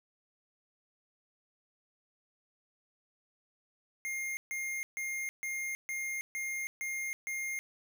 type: tone bursts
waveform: square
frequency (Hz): 2123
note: C7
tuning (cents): +25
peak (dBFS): -35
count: 8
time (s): 4.05-7.59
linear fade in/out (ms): 0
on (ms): 320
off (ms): 140
effects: none